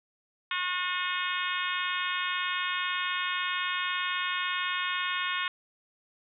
harmonic tone, 361.9 Hz, F#4, 38 cents flat, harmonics 3 / 4 / 5 / 6 / 7 / 8 / 9 / 10, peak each -34 / -35 / -36 / -37 / -37 / -38 / -39 / -39 dBFS, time 0.51-5.48 s, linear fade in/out 2 ms, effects none

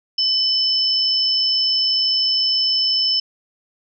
sine tone pair together, 3000 / 5267 Hz, F#7 / E8, +23 / -2 cents, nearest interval minor seventh, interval 975 cents, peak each -23 / -16 dBFS, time 0.18-3.2 s, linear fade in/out 5 ms, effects none

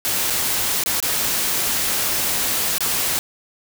white noise with dropouts, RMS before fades -21 dBFS, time 0.05-3.19 s, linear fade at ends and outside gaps 0 ms, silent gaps 0.3-0.304 / 0.837-0.861 / 1.002-1.026 / 2.782-2.806 s, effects none

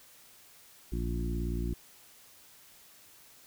harmonic tone with a mistuned harmonic, 58.27 Hz, A#1, in tune, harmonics 1 / 2 / 3 / 4 / 5 / 6, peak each -32 / -39 / -39 / -41 / -42 / -41 dBFS, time 0.92-1.74 s, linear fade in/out 5 ms, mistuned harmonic 1, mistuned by -40 cents, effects white hiss -57 dBFS RMS until 3.46 s

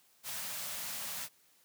white band-stop noise, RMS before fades -40 dBFS, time 0.23-1.29 s, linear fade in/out 50 ms, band 250 to 500 Hz, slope 48 dB/octave, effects white hiss -67 dBFS RMS until 1.64 s + high-pass 100 Hz 12 dB/octave

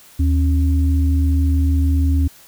sine tone pair together, 76.8 / 273 Hz, D#2 / C#4, -22 / -26 cents, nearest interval octave + minor seventh, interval 2196 cents, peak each -13 / -22 dBFS, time 0.19-2.28 s, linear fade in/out 10 ms, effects white hiss -46 dBFS RMS until 2.47 s

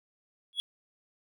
triangle tone with exponential growth, 3353 Hz, G#7, 16 cents sharp, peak -22 dBFS, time 0.53-0.6 s, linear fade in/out 0 ms, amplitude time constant 15 ms, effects none

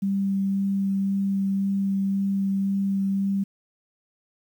sine tone with vibrato, 196 Hz, G3, in tune, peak -21 dBFS, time 0.02-3.44 s, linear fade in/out 10 ms, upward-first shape sine, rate 1.9 Hz, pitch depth 8 cents each way, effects 9-bit

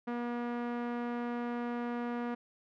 sawtooth tone with low-pass filter, 239.8 Hz, A#3, 49 cents sharp, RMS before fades -36 dBFS, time 0.07-2.35 s, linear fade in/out 10 ms, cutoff 1600 Hz, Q 0.97, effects none

